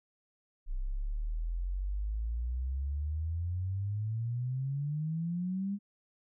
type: exponential sweep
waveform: sine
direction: up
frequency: 30.87 to 204.6 Hz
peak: -31 dBFS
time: 0.66-5.79 s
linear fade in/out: 50 ms
effects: none